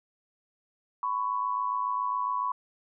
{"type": "tone pair together", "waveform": "sine", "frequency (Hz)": [1001.5, 1108.7], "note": ["B5", "C#6"], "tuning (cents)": [24, 0], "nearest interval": "major second", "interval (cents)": 176, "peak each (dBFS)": [-29, -30], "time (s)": [1.03, 2.52], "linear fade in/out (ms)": 2, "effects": []}